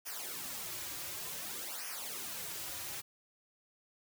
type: noise with flanger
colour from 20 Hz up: white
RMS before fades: -42 dBFS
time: 0.05-3.02 s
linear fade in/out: 20 ms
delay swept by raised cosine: 0.25 to 4.65 ms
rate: 0.55 Hz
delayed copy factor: -0.8
effects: none